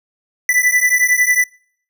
square beating tone pair, 1981 / 1992 Hz, B6 / B6, +5 / +14 cents, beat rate 11 Hz, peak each -15 / -16 dBFS, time 0.49-1.44 s, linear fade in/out 2 ms, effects noise-tail reverb RT60 0.6 s tail -26 dB re dry

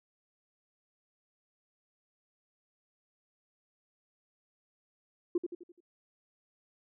sine tone with echo, 349.2 Hz, F4, in tune, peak -24 dBFS, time 5.35-5.38 s, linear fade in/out 5 ms, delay 85 ms, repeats 5, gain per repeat -7 dB, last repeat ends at 5.805 s, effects tanh soft clip ceiling -21 dBFS

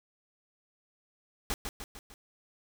pink noise with echo, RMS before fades -32 dBFS, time 1.5-1.54 s, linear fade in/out 0 ms, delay 150 ms, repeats 4, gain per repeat -5 dB, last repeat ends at 2.14 s, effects none

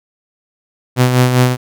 sawtooth tone with tremolo, 125.8 Hz, B2, 32 cents sharp, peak -3 dBFS, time 0.96-1.57 s, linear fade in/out 50 ms, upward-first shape sine, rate 5 Hz, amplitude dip 50%, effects none

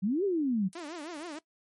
sine exponential two-way sweep, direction up then down, 177.8 to 415.3 to 177.8 Hz, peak -25 dBFS, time 0.02-0.69 s, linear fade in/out 20 ms, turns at 0.24 s
blue noise with exponential decay, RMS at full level -43 dBFS, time 0.73-0.81 s, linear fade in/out 0 ms, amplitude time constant 16 ms
sawtooth tone with vibrato, 320 Hz, D#4, 49 cents sharp, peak -34 dBFS, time 0.75-1.39 s, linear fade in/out 5 ms, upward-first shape triangle, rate 6.4 Hz, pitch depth 230 cents each way
effects noise-tail reverb RT60 0.1 s tail -20 dB re dry + MP3 48 kbps

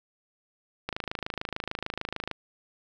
click train, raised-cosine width 0.3 ms, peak -15 dBFS, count 39, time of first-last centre 0.89-2.313 s, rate 26.7 Hz, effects none

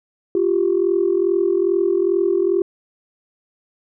sine tone pair together, 349.2 / 391.6 Hz, F4 / G4, 0 / -2 cents, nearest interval major second, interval 198 cents, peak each -17 dBFS, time 0.35-2.62 s, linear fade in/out 2 ms, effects tanh soft clip ceiling -7 dBFS

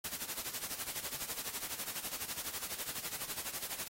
white noise with tremolo, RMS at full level -38 dBFS, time 0.04-3.88 s, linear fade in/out 5 ms, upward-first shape sine, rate 12 Hz, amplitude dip 75%, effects AAC 48 kbps

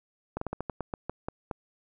slowing click train, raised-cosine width 1 ms, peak -18 dBFS, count 11, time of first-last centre 0.37-1.512 s, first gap 44 ms, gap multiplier 1.2, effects none

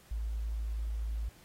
sine tone, 55 Hz, A1, in tune, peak -32 dBFS, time 0.11-1.29 s, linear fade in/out 5 ms, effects pink hiss -60 dBFS RMS until 1.44 s + AAC 48 kbps

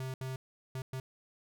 square tone bursts at uneven times, 130.81 Hz, C3, in tune, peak -37 dBFS, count 4, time 0-0.14 / 0.21-0.36 / 0.75-0.82 / 0.93-1 s, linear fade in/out 2 ms, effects none

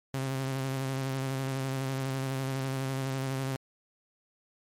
sawtooth tone with vibrato, 133.5 Hz, C3, 35 cents sharp, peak -26 dBFS, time 0.14-3.56 s, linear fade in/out 0 ms, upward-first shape square, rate 12 Hz, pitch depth 23 cents each way, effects MP3 64 kbps

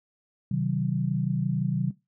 sine chord, C diminished, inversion none, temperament just, 130.81 / 156.98 / 188.37 Hz, C3 / Eb3 / Gb3, 0 / +16 / +31 cents, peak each -28 / -28 / -28 dBFS, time 0.51-1.91 s, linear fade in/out 5 ms, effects noise-tail reverb RT60 0.2 s tail -17 dB re dry

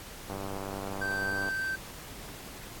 click train, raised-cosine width 1 ms, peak -24 dBFS, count 117, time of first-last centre 0.3-1.487 s, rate 97.7 Hz
triangle tone, 1556 Hz, G6, 13 cents flat, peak -28 dBFS, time 1.01-1.76 s, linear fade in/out 10 ms
effects pink hiss -45 dBFS RMS until 2.8 s + AAC 64 kbps

